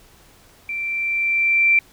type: tone with level ramp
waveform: sine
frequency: 2349 Hz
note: D7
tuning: in tune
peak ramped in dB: -24 to -11 dBFS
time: 0.69-1.79 s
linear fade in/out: 2 ms
effects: pink hiss -51 dBFS RMS until 1.92 s